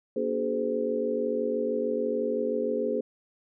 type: tone cluster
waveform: sine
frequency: 237.1 / 289.5 / 378.5 / 424.7 / 512 Hz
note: A#3 / D4 / F#4 / G#4 / C5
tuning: +30 / -25 / +39 / +39 / -38 cents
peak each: -33 / -36 / -36 / -29 / -30 dBFS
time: 0.16-3.01 s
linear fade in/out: 5 ms
effects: none